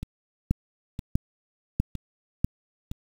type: two click trains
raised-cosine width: 5 ms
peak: -9 / -20 dBFS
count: 4 / 4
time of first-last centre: 0.51-2.445 / 0.03-2.915 s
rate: 1.55 / 1.04 Hz
effects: 7-bit